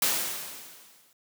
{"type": "noise with exponential decay", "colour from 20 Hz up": "white", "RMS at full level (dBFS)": -23, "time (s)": [0.02, 1.13], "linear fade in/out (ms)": 2, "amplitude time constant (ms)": 240, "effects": ["high-pass 150 Hz 12 dB/octave"]}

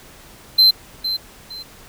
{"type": "tone with echo", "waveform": "triangle", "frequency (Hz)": 4097, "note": "C8", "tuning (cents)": -37, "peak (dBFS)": -7, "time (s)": [0.58, 0.71], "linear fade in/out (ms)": 10, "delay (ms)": 460, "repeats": 2, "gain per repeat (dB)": -11, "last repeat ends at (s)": 1.63, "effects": ["pink hiss -44 dBFS RMS until 1.88 s"]}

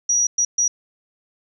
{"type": "tone bursts at uneven times", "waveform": "sine", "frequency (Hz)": 5790, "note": "F#8", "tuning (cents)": -38, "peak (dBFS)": -15, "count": 3, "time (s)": [[0.09, 0.27], [0.38, 0.45], [0.58, 0.68]], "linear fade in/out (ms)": 5, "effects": []}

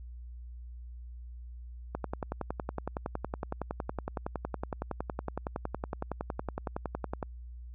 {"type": "click train", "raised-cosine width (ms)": 1, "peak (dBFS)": -19, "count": 58, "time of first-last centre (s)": [1.95, 7.228], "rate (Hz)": 10.8, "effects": ["added 60 Hz sine -42 dBFS peak until 7.74 s"]}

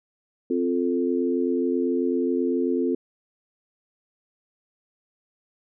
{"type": "chord", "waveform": "sine", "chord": "F major", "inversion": "second", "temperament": "equal", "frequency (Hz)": [261.6, 349.2, 440], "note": ["C4", "F4", "A4"], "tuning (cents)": [0, 0, 0], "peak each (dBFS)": [-24, -25, -27], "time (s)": [0.5, 2.95], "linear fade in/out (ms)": 5, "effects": []}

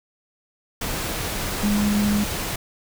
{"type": "tone in noise", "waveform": "sine", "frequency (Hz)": 206.8, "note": "G#3", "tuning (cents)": -7, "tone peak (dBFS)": -18, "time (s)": [1.63, 2.24], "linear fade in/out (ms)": 5, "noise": "pink", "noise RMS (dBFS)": -27, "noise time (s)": [0.81, 2.56], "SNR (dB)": 6, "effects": []}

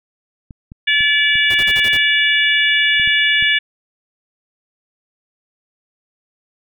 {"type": "clicks", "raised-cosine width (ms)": 5, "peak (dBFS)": -22, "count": 7, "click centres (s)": [0.508, 0.719, 1.007, 1.355, 2.998, 3.075, 3.425]}
{"type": "harmonic tone", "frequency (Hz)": 576, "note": "D5", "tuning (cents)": -34, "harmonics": [3, 4, 5, 6], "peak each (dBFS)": [-16, -17, -18, -19], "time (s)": [0.87, 3.59], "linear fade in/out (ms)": 10}
{"type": "noise bursts", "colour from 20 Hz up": "pink", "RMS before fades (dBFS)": -29, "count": 6, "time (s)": [1.5, 1.971], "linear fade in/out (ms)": 5, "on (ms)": 46, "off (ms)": 39}
{"effects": []}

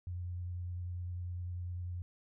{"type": "tone with vibrato", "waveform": "sine", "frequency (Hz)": 88.7, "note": "F2", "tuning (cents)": 27, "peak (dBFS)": -37, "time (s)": [0.07, 2.02], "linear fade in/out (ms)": 0, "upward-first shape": "sine", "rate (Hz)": 10, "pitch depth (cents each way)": 15, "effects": []}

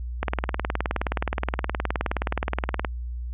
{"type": "click train", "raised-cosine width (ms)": 0.5, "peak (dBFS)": -9, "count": 51, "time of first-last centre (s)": [0.23, 2.848], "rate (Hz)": 19.1, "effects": ["added 60 Hz sine -29 dBFS peak until 3.33 s", "resampled to 8000 Hz"]}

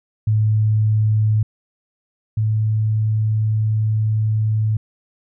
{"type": "tone pair in turn", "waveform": "sine", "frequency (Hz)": [107.9, 108.65], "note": ["A2", "A2"], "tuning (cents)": [-33, -21], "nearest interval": "unison", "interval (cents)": 12, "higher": "second", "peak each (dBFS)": [-13, -15], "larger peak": "first", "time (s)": [[0.27, 1.43], [2.37, 4.77]], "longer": "second", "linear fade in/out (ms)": 5, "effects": []}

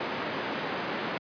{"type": "band-pass noise", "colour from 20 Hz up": "pink", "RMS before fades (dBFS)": -33, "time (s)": [0, 1.18], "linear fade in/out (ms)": 5, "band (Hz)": [230, 2600], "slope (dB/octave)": 12, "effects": ["high-pass 100 Hz 12 dB/octave", "resampled to 11025 Hz"]}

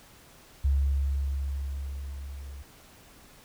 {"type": "tone with level ramp", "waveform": "sine", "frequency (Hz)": 69.1, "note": "C#2", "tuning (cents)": -5, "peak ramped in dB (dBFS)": [-20, -39], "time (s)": [0.64, 2.63], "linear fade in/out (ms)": 10, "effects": ["pink hiss -54 dBFS RMS until 3.44 s"]}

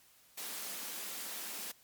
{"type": "high-pass noise", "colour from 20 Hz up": "white", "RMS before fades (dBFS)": -42, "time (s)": [0.37, 1.72], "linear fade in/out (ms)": 10, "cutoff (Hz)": 170, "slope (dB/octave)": 96, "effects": ["white hiss -64 dBFS RMS until 1.83 s", "MP3 96 kbps"]}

